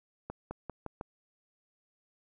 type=accelerating click train; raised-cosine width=1 ms; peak=-24 dBFS; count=5; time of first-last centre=0.3-1.011 s; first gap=210 ms; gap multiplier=0.89; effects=none